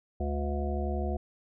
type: harmonic tone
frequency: 71.8 Hz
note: D2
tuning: 39 cents flat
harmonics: 1 / 3 / 5 / 7 / 9 / 10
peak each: -30 / -37 / -37 / -41 / -40 / -39 dBFS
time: 0.2-1.17 s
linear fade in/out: 5 ms
effects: none